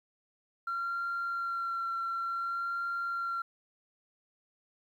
sine tone with vibrato, 1371 Hz, F6, 32 cents flat, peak -30 dBFS, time 0.67-3.42 s, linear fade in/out 5 ms, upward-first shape sine, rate 0.56 Hz, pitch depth 15 cents each way, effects tanh soft clip ceiling -28 dBFS + 11-bit

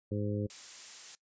harmonic tone, 103.6 Hz, G#2, 4 cents flat, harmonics 1 / 2 / 3 / 4 / 5, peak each -34 / -37 / -39 / -40 / -41 dBFS, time 0.11-0.47 s, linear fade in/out 10 ms
blue noise, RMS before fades -43 dBFS, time 0.5-1.15 s, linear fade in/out 0 ms
effects noise-tail reverb RT60 0.1 s tail -20 dB re dry + resampled to 16000 Hz

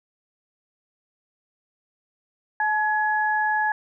sine tone pair together, 858 / 1682.6 Hz, A5 / G#6, -44 / +22 cents, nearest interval octave, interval 1166 cents, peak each -22 / -23 dBFS, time 2.6-3.72 s, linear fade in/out 2 ms, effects none

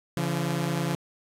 sawtooth tone pair together, 141.18 / 170.9 Hz, C#3 / F3, +32 / -37 cents, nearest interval minor third, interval 331 cents, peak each -25 / -24 dBFS, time 0.17-0.95 s, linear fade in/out 0 ms, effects resampled to 32000 Hz + 9-bit

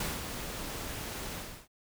pink noise with ADSR envelope, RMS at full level -33 dBFS, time 0-1.68 s, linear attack 4 ms, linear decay 210 ms, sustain -6 dB, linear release 340 ms, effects none

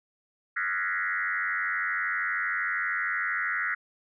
sine tone with frequency modulation, 1675 Hz, G#6, 14 cents sharp, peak -26 dBFS, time 0.56-3.75 s, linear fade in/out 10 ms, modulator 92.8 Hz, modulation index 3.8, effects none

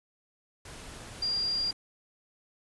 sine tone in noise, 4789 Hz, D8, 33 cents sharp, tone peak -27 dBFS, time 1.22-1.71 s, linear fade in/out 5 ms, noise pink, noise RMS -45 dBFS, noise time 0.65-1.73 s, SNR +15 dB, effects resampled to 24000 Hz

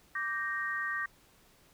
sine chord, G minor, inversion second, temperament equal with one note detuned, 1167.2 / 1568 / 1864.7 Hz, D6 / G6 / Bb6, -11 / 0 / 0 cents, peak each -38 / -37 / -34 dBFS, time 0.15-1.06 s, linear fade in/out 5 ms, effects pink hiss -63 dBFS RMS until 1.73 s

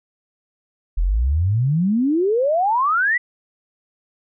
sine exponential sweep, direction up, 38.89 to 2017 Hz, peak -15 dBFS, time 0.97-3.18 s, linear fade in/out 10 ms, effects none

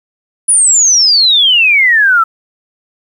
sine exponential sweep, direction down, 10000 to 1300 Hz, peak -5 dBFS, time 0.48-2.24 s, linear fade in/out 10 ms, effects 7-bit

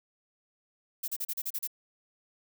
violet noise bursts, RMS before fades -33 dBFS, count 8, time 1.03-1.675 s, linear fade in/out 10 ms, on 50 ms, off 35 ms, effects none

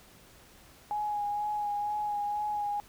sine tone with vibrato, 830.6 Hz, G#5, in tune, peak -29 dBFS, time 0.91-2.8 s, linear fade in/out 0 ms, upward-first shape sine, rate 2.1 Hz, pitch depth 20 cents each way, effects pink hiss -56 dBFS RMS until 2.88 s

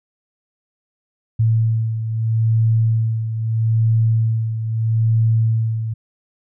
sine beating tone pair, 112.2 / 112.98 Hz, A2 / A2, +34 / +46 cents, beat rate 0.78 Hz, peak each -15 / -22 dBFS, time 1.39-5.94 s, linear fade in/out 10 ms, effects none

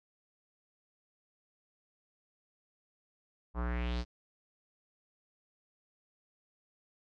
square tone with low-pass filter sweep, 60 Hz, B1, 49 cents flat, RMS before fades -34 dBFS, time 3.54-4.05 s, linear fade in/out 50 ms, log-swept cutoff 1000 to 5300 Hz, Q 3, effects none

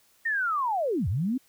sine linear two-way sweep, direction down then up, 1864.7 to 76.9 to 272.3 Hz, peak -24 dBFS, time 0.25-1.38 s, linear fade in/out 10 ms, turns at 1.08 s, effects white hiss -63 dBFS RMS until 1.48 s

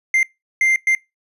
triangle tone bursts at uneven times, 2093 Hz, C7, in tune, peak -11 dBFS, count 3, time 0.14-0.23 / 0.61-0.76 / 0.87-0.95 s, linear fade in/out 2 ms, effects noise-tail reverb RT60 0.2 s tail -21 dB re dry + resampled to 32000 Hz

